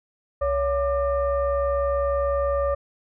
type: tone with frequency modulation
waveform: sine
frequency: 563 Hz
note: C#5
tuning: 27 cents sharp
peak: -20 dBFS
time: 0.41-2.75 s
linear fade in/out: 10 ms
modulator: 628 Hz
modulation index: 0.77
effects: none